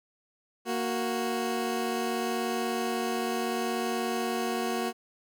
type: tone pair together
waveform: 20% pulse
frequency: 233.1 / 370 Hz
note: A#3 / F#4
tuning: 0 / 0 cents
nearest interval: minor sixth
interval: 800 cents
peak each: -26 dBFS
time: 0.65-4.93 s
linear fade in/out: 50 ms
effects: none